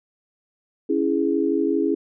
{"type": "chord", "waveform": "sine", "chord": "C# minor", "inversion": "none", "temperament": "equal", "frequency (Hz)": [277.2, 329.6, 415.3], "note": ["C#4", "E4", "G#4"], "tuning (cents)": [0, 0, 0], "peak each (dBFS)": [-23, -22, -23], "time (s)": [0.89, 1.95], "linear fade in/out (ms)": 10, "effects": []}